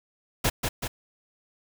pink noise with echo, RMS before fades -23 dBFS, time 0.44-0.5 s, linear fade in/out 10 ms, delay 190 ms, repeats 2, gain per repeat -4 dB, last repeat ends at 0.88 s, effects none

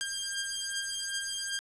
10% pulse beating tone pair, 1600 / 1602.6 Hz, G6 / G6, +35 / +38 cents, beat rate 2.6 Hz, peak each -27 dBFS, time 0.01-1.59 s, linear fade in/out 0 ms, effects resampled to 24000 Hz + 8-bit

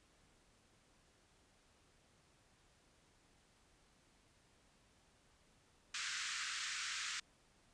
pink band-pass noise, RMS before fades -43 dBFS, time 5.94-7.2 s, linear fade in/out 5 ms, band 1300 to 7900 Hz, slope 48 dB/octave, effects pink hiss -71 dBFS RMS until 7.73 s + resampled to 22050 Hz

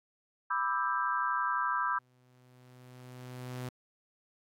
sine chord, E minor seventh, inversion second, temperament just, 988.9 / 1186.7 / 1318.5 / 1582.2 Hz, B5 / D6 / E6 / G6, +2 / +18 / 0 / +16 cents, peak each -33 / -34 / -34 / -35 dBFS, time 0.5-1.99 s, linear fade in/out 10 ms
sawtooth tone with exponential growth, 125.8 Hz, B2, 32 cents sharp, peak -32 dBFS, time 1.52-3.69 s, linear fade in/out 5 ms, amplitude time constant 470 ms
effects AAC 64 kbps

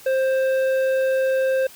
sine tone with tanh clipping, 527 Hz, C5, 12 cents sharp, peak -19 dBFS, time 0.06-1.67 s, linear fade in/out 5 ms, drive 10 dB, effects white hiss -45 dBFS RMS until 1.75 s

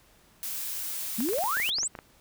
blue noise, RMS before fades -34 dBFS, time 0.43-1.7 s, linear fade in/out 0 ms
sine exponential sweep, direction up, 204.3 to 8430 Hz, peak -26 dBFS, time 1.18-1.88 s, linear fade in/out 10 ms
clicks, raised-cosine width 0.5 ms, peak -24 dBFS, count 12, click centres 1.205 / 1.288 / 1.334 / 1.386 / 1.439 / 1.57 / 1.6 / 1.69 / 1.785 / 1.832 / 1.952 / 1.989 s
effects pink hiss -60 dBFS RMS until 2.2 s

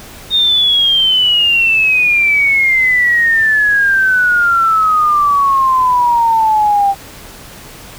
sine exponential sweep, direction down, 3700 to 784 Hz, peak -8 dBFS, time 0.3-6.95 s, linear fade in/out 50 ms, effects pink hiss -34 dBFS RMS until 7.98 s

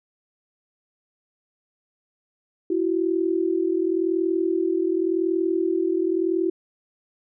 sine tone pair together, 334 / 374.9 Hz, E4 / F#4, +23 / +23 cents, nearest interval major second, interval 200 cents, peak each -22 / -23 dBFS, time 2.7-6.5 s, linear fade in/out 5 ms, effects none

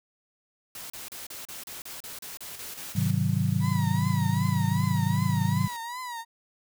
white noise bursts, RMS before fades -40 dBFS, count 13, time 0.75-3.108 s, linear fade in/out 2 ms, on 150 ms, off 34 ms
white noise, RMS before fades -45 dBFS, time 2.54-5.77 s, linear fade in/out 10 ms
sine chord, Ab dominant seventh, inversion none, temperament just, 103.83 / 129.78 / 155.74 / 186.89 Hz, Ab2 / C3 / Eb3 / Gb3, 0 / -14 / +2 / +18 cents, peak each -28 dBFS, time 2.95-5.68 s, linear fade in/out 10 ms
35% pulse tone with vibrato, 966 Hz, B5, 39 cents flat, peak -32 dBFS, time 3.6-6.25 s, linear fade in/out 50 ms, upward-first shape triangle, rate 2.6 Hz, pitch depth 110 cents each way
effects none

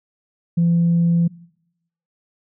sine tone, 169.7 Hz, F3, 49 cents flat, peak -12 dBFS, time 0.57-1.28 s, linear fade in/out 10 ms, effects noise-tail reverb RT60 0.8 s tail -23 dB re dry + tanh soft clip ceiling -10 dBFS

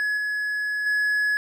triangle tone with level steps, 1692 Hz, G#6, 32 cents sharp, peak -20 / -22 / -18 dBFS, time 0-1.37 s, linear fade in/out 0 ms, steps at 0.17 / 0.86 s, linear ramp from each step 5 ms, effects none

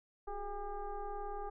sine tone with frequency modulation, 415.3 Hz, G#4, in tune, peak -38 dBFS, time 0.27-1.5 s, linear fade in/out 10 ms, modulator 396 Hz, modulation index 1.6, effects none

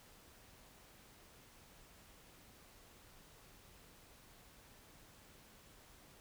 silence, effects pink hiss -62 dBFS RMS until 6.2 s

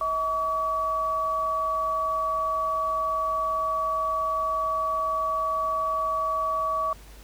sine tone pair together, 639.4 / 1138 Hz, D#5 / C#6, +47 / +45 cents, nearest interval minor seventh, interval 998 cents, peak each -31 / -24 dBFS, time 0.01-6.93 s, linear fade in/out 2 ms, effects added 50 Hz sine -46 dBFS peak until 7.23 s + pink hiss -51 dBFS RMS until 7.23 s

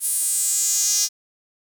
sawtooth tone with high-pass filter sweep, 409.4 Hz, G#4, 25 cents flat, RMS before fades -21 dBFS, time 0-1.09 s, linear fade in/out 50 ms, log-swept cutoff 10000 to 5700 Hz, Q 4.4, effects 8-bit

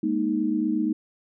sine chord, Ab suspended second, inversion none, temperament equal with one note detuned, 207.7 / 236.1 / 311.1 Hz, Ab3 / Bb3 / Eb4, 0 / +22 / 0 cents, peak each -28 / -27 / -24 dBFS, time 0.03-0.93 s, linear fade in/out 5 ms, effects none

